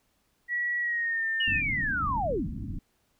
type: tone with pitch glide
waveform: sine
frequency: 1930 to 1800.8 Hz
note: B6 to A6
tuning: -40 to +40 cents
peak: -26 dBFS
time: 0.48-1.62 s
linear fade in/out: 50 ms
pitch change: -120 cents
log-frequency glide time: 0.8-1.26 s
type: linear sweep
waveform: sine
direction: down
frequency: 2960 to 116.54 Hz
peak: -26 dBFS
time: 1.4-2.47 s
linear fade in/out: 5 ms
type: low-pass noise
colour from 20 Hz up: pink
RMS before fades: -35 dBFS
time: 1.47-2.79 s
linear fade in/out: 5 ms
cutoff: 310 Hz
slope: 96 dB/octave
effects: pink hiss -71 dBFS RMS until 3.19 s